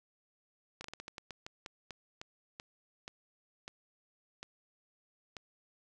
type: slowing click train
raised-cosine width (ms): 0.2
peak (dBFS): -26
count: 17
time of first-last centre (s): 0.81-5.368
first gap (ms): 33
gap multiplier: 1.25
effects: none